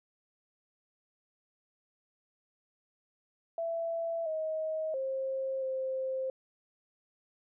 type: tone with pitch steps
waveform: sine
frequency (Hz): 666 / 631 / 532 / 525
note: E5 / D#5 / C5 / C5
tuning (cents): +18 / +24 / +29 / +6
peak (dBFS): -31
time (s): 3.58-6.3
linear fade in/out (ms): 2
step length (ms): 680
effects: none